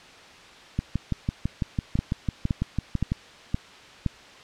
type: two click trains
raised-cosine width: 5 ms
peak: -12 / -11 dBFS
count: 15 / 5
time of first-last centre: 0.79-3.119 / 1.99-4.063 s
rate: 6.01 / 1.93 Hz
effects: white hiss -47 dBFS RMS until 4.43 s + low-pass 4000 Hz 12 dB/octave